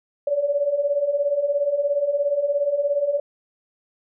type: beating tone pair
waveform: sine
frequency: 559 / 576 Hz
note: C#5 / D5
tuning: +14 / -34 cents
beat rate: 17 Hz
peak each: -25 / -20 dBFS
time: 0.27-3.2 s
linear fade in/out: 5 ms
effects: none